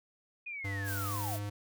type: linear sweep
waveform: sine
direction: down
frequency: 2489 to 631 Hz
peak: -38 dBFS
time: 0.46-1.37 s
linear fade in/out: 10 ms
type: tone with pitch glide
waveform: square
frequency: 99.1 to 102.48 Hz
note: G2 to G#2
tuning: +19 to -23 cents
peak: -36 dBFS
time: 0.64-1.5 s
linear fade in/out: 10 ms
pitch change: +58 cents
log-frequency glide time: 1.05-1.17 s
type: noise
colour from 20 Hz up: blue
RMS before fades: -41 dBFS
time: 0.84-1.4 s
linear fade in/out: 50 ms
effects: none